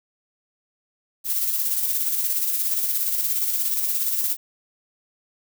violet noise with tremolo, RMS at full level -22 dBFS, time 1.24-4.37 s, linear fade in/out 50 ms, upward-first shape square, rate 17 Hz, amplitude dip 35%, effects none

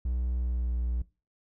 triangle tone with pitch glide, 61.6 to 60.16 Hz, B1 to B1, -4 to -45 cents, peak -25 dBFS, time 0.05-1.02 s, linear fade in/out 5 ms, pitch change -41 cents, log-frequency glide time 0.37-0.74 s, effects noise-tail reverb RT60 0.3 s tail -20 dB re dry

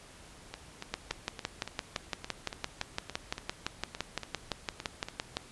two click trains, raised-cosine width 0.2 ms, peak -21 / -14 dBFS, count 18 / 27, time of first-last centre 0.54-5.37 / 0.94-5.369 s, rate 3.52 / 5.87 Hz, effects pink hiss -53 dBFS RMS until 5.51 s + resampled to 24000 Hz

